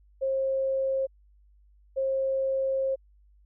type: tone pair in turn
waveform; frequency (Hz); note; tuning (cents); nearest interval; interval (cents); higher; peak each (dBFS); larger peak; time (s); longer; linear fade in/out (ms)
sine; 535 / 535; C5 / C5; +38 / +38; unison; 0; neither; -24; neither; 0.21-1.07 / 1.96-2.96; second; 20
effects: added 50 Hz sine -56 dBFS peak until 3.45 s